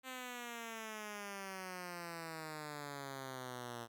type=exponential sweep; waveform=5% pulse; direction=down; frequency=261.6 to 116.3 Hz; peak=-33 dBFS; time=0.03-3.88 s; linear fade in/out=50 ms; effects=none